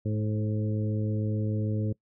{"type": "harmonic tone with a mistuned harmonic", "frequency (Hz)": 106.8, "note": "G#2", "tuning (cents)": 49, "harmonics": [1, 2, 3, 4, 5], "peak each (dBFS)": [-27, -33, -37, -39, -41], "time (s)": [0.05, 1.93], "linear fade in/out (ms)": 10, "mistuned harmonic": 4, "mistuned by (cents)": 17, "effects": ["noise-tail reverb RT60 0.1 s tail -23 dB re dry"]}